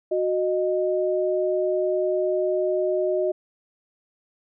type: tone pair together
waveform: sine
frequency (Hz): 368.4 / 618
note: F#4 / D#5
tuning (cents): -7 / -12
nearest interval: major sixth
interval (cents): 895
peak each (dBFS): -23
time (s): 0.11-3.32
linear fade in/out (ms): 10
effects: none